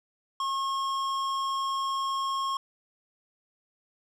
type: tone with hard clipping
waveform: sine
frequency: 1083 Hz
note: C#6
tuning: 41 cents flat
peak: -29 dBFS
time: 0.4-2.57 s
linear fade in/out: 2 ms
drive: 12 dB
effects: none